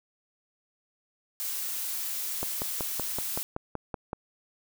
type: noise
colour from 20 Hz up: blue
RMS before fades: -33 dBFS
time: 1.4-3.43 s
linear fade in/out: 0 ms
type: click train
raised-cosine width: 1 ms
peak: -18 dBFS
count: 10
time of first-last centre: 2.43-4.131 s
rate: 5.29 Hz
effects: none